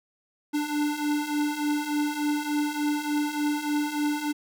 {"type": "beating tone pair", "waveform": "square", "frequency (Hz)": [293.7, 297.1], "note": ["D4", "D4"], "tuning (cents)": [0, 20], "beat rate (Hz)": 3.4, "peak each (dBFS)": [-31, -27], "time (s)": [0.53, 4.33], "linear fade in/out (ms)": 20, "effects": []}